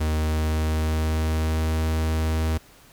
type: tone with pitch glide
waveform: 45% pulse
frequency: 77.78 to 79.32 Hz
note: D#2 to D#2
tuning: 0 to +34 cents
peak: -21 dBFS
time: 0-2.58 s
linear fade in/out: 10 ms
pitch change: +34 cents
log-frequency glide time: 0.15-1.74 s
effects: pink hiss -52 dBFS RMS until 2.92 s